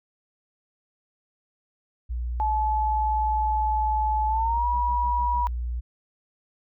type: tone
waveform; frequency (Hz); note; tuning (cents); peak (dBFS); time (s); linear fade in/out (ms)
sine; 59.8; A#1; +45; -26; 2.09-5.81; 20
type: tone with pitch glide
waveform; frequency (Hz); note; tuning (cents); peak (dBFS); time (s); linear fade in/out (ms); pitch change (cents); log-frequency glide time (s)
sine; 861 to 966.4; A5 to B5; -38 to -38; -22; 2.4-5.47; 0; +200; 4.27-4.67
effects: none